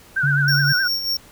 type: tone with vibrato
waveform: sine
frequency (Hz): 1512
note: F#6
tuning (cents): +37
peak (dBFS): -17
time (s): 0.16-0.88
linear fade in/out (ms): 10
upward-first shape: triangle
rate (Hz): 9.6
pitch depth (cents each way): 110
type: tone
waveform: sine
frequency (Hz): 141.7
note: C#3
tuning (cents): +38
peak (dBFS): -18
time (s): 0.23-0.73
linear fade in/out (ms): 10
type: tone with tremolo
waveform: square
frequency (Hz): 5510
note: F8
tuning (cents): -24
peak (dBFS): -19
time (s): 0.48-1.17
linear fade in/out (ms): 2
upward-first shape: sine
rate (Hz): 5.1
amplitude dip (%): 55
effects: pink hiss -47 dBFS RMS until 1.31 s